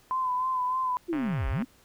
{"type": "tone with vibrato", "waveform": "sine", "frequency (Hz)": 1018, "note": "C6", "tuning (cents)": -48, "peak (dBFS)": -25, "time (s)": [0.11, 0.97], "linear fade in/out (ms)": 0, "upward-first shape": "sine", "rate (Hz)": 3.3, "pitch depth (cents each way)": 38}
{"type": "linear two-way sweep", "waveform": "sine", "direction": "down then up", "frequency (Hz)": [361.3, 40.42, 275.2], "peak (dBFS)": -26, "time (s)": [1.08, 1.65], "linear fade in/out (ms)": 20, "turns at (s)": 1.49}
{"type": "click train", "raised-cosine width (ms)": 0.5, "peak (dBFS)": -23, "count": 67, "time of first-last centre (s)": [1.13, 1.623], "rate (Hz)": 134}
{"effects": ["pink hiss -60 dBFS RMS until 1.84 s"]}